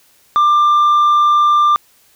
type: tone with tanh clipping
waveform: sine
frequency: 1189 Hz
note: D6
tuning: 21 cents sharp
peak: -9 dBFS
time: 0.36-1.76 s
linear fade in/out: 0 ms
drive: 3 dB
effects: white hiss -52 dBFS RMS until 2.15 s